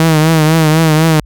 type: tone with vibrato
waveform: sawtooth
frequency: 158.3 Hz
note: D#3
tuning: 30 cents sharp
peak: -3 dBFS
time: 0-1.2 s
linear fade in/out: 2 ms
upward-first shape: triangle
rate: 4 Hz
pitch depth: 72 cents each way
effects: added 50 Hz sine -33 dBFS peak until 1.25 s